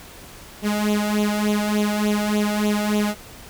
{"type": "tone with flanger", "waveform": "sawtooth", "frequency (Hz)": 209.3, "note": "G#3", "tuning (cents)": 14, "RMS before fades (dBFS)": -21, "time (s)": [0.62, 3.15], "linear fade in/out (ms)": 50, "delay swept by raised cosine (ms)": [0.29, 1.49], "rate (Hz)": 3.4, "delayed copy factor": 0.8, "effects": ["pink hiss -42 dBFS RMS until 3.49 s"]}